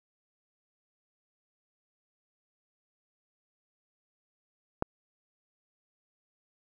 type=click; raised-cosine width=1 ms; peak=-13 dBFS; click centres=4.824 s; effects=9-bit